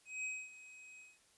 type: tone with ADSR envelope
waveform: square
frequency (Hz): 2530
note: D#7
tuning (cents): +28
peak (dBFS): -38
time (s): 0.05-1.19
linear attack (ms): 190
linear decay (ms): 250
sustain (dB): -16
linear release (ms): 190
effects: white hiss -69 dBFS RMS until 1.37 s + resampled to 24000 Hz